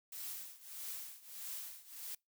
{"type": "noise with tremolo", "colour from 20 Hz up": "blue", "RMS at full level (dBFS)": -43, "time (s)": [0.12, 2.15], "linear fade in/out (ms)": 5, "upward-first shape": "triangle", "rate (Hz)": 1.6, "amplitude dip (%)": 90, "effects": ["noise-tail reverb RT60 0.2 s tail -26 dB re dry"]}